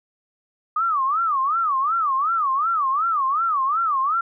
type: tone with vibrato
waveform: sine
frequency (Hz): 1200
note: D6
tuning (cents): +37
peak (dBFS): -18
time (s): 0.76-4.21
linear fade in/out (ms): 5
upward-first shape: sine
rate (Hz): 2.7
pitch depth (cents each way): 230
effects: none